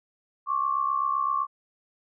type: tone pair together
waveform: sine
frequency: 1084 / 1151.8 Hz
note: C#6 / D6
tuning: -39 / -34 cents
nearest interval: minor second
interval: 105 cents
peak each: -26 dBFS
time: 0.46-1.47 s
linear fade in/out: 50 ms
effects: none